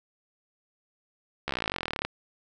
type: slowing click train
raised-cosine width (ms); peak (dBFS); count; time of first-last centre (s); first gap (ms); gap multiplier
0.3; -13; 28; 1.48-2.05; 14; 1.03
effects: none